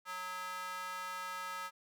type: tone with high-pass filter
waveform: square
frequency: 183.3 Hz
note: F#3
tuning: 16 cents flat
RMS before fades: -42 dBFS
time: 0.05-1.71 s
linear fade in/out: 50 ms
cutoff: 1200 Hz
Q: 3.2
effects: none